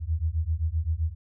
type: beating tone pair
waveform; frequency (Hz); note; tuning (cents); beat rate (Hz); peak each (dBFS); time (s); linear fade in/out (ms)
sine; 76.8 / 84.5; D#2 / E2; -22 / +43; 7.7; -27; 0-1.15; 50
effects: none